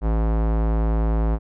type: tone with low-pass filter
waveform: square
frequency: 55 Hz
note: A1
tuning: in tune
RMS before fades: -20 dBFS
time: 0.01-1.39 s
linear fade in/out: 50 ms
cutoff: 970 Hz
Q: 1
effects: none